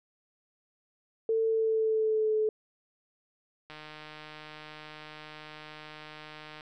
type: tone with pitch glide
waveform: sine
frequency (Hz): 447.6 to 432.1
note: A4 to A4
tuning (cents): +30 to -31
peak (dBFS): -24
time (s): 1.29-2.49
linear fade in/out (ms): 2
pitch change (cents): -61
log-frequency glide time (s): 1.44-2.35
type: click train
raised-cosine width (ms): 0.3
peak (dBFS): -29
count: 446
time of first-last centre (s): 3.7-6.608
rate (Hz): 153
effects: none